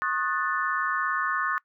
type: chord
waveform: sine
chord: D# half-diminished seventh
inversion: third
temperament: equal with one note detuned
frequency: 1087.2 / 1244.5 / 1480 / 1760 Hz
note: C#6 / D#6 / F#6 / A6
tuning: -34 / 0 / 0 / 0 cents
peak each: -30 dBFS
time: 0.02-1.58 s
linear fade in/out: 0 ms
effects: noise-tail reverb RT60 0.1 s tail -22 dB re dry